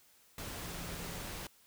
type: tone in noise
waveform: sine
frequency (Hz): 171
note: F3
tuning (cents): -36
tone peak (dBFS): -48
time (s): 0.62-1.21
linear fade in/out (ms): 2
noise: pink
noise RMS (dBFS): -43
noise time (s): 0.38-1.47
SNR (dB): -8
effects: white hiss -65 dBFS RMS until 1.66 s